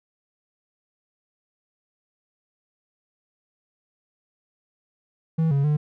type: tone with pitch steps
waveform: triangle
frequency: 161.7 / 139.6 / 149.7 Hz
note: E3 / C#3 / D3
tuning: -33 / +13 / +33 cents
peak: -16 dBFS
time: 5.38-5.77 s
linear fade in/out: 10 ms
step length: 130 ms
effects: none